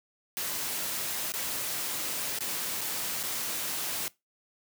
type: noise with dropouts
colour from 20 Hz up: white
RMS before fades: -33 dBFS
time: 0.37-4.08 s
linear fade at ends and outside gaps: 0 ms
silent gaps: 1.32-1.338 / 2.387-2.407 / 2.809-2.814 / 3.23-3.236 s
effects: noise-tail reverb RT60 0.2 s tail -21 dB re dry + high-pass 100 Hz 12 dB/octave